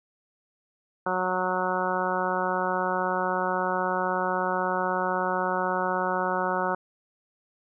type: harmonic tone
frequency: 183.8 Hz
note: F#3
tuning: 11 cents flat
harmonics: 1 / 2 / 3 / 4 / 5 / 6 / 7 / 8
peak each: -35 / -33 / -31 / -32 / -30 / -34 / -32 / -33 dBFS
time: 1.06-6.75 s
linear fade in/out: 5 ms
effects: none